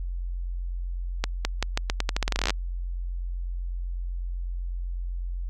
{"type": "accelerating click train", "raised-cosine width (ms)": 0.2, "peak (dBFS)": -7, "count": 20, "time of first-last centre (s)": [1.24, 2.505], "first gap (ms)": 210, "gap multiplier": 0.84, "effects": ["added 44 Hz sine -28 dBFS peak until 5.49 s"]}